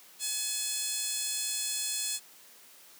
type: tone with high-pass filter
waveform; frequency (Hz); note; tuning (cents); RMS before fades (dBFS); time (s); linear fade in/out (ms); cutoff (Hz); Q
15% pulse; 851; G#5; +42; -33; 0.19-2.2; 50; 5600; 2.3
effects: white hiss -55 dBFS RMS until 2.99 s + high-pass 200 Hz 12 dB/octave